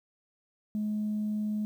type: tone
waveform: sine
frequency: 211.8 Hz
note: G#3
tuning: 34 cents sharp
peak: -27 dBFS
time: 0.75-1.65 s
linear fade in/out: 0 ms
effects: tanh soft clip ceiling -25 dBFS + 10-bit